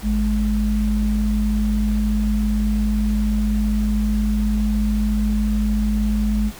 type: tone pair together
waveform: sine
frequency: 52.8 / 211.2 Hz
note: G#1 / G#3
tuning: +29 / +29 cents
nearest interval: 2 octaves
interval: 2400 cents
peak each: -19 dBFS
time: 0.02-6.52 s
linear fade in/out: 50 ms
effects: pink hiss -39 dBFS RMS until 6.59 s